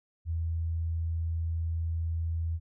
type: tone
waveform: sine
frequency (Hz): 82.41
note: E2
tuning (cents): 0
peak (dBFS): -28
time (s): 0.25-2.6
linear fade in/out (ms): 50
effects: none